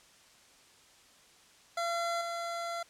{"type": "tone with level steps", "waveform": "25% pulse", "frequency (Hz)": 682, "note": "F5", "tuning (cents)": -41, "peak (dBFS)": [-27, -31], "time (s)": [1.77, 2.83], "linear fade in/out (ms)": 5, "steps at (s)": 2.21, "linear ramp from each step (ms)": 2, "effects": ["white hiss -60 dBFS RMS until 2.89 s", "low-pass 8000 Hz 12 dB/octave"]}